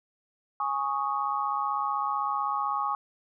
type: chord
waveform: sine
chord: Ab suspended fourth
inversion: none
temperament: equal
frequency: 830.6 / 1108.7 / 1244.5 Hz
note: Ab5 / Db6 / Eb6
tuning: 0 / 0 / 0 cents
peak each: -31 / -29 / -32 dBFS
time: 0.6-2.95 s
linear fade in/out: 2 ms
effects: none